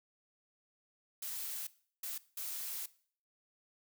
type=noise bursts at uneven times; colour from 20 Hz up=blue; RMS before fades=-41 dBFS; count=3; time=1.22-1.67 / 2.03-2.18 / 2.37-2.86 s; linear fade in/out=5 ms; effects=noise-tail reverb RT60 0.5 s tail -19 dB re dry